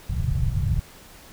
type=low-pass noise; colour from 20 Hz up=white; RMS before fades=-23 dBFS; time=0.09-0.8 s; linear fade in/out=10 ms; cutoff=150 Hz; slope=48 dB/octave; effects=pink hiss -47 dBFS RMS until 1.32 s